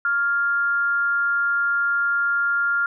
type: tone with amplitude modulation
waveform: sine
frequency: 1400 Hz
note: F6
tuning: 4 cents sharp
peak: -16 dBFS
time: 0.05-2.86 s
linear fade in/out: 2 ms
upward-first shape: sine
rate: 271 Hz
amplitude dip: 45%
effects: none